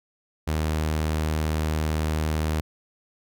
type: tone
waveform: sawtooth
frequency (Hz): 77.78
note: D#2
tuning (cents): 0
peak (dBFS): -19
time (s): 0.47-2.61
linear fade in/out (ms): 10
effects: none